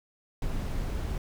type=noise; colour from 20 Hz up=brown; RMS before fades=-31 dBFS; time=0.42-1.18 s; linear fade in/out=2 ms; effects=none